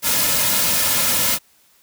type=noise with comb filter; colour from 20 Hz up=white; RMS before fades=-18 dBFS; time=0.02-1.39 s; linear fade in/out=50 ms; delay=2.6 ms; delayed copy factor=-0.7; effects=white hiss -56 dBFS RMS until 1.82 s